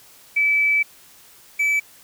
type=tone pair in turn; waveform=sine / triangle; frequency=2305 / 2305 Hz; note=D7 / D7; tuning=-33 / -33 cents; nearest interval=unison; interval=0 cents; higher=neither; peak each=-15 dBFS; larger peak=neither; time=0.36-0.83 / 1.59-1.8 s; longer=first; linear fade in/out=10 ms; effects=white hiss -49 dBFS RMS until 2.03 s